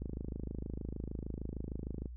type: click train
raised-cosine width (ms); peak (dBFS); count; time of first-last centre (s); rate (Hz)
3; -27; 55; 0.02-2.058; 26.5
effects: added 60 Hz sine -43 dBFS peak until 2.16 s